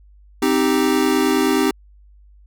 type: chord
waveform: square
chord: C minor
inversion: none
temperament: equal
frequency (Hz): 261.6 / 311.1 / 392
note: C4 / Eb4 / G4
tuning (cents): 0 / 0 / 0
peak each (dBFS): -20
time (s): 0.42-1.71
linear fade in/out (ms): 5
effects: added 50 Hz sine -45 dBFS peak until 2.46 s